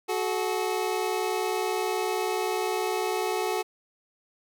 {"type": "tone pair together", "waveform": "25% pulse", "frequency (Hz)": [370, 430.1], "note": ["F#4", "A4"], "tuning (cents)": [0, -39], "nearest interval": "minor third", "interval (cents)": 261, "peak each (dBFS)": -25, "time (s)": [0.08, 3.63], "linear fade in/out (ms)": 20, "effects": []}